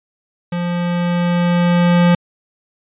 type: tone with level ramp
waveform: square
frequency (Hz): 174.61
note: F3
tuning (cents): 0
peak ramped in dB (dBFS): -19 to -9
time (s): 0.52-2.15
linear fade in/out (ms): 5
effects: resampled to 8000 Hz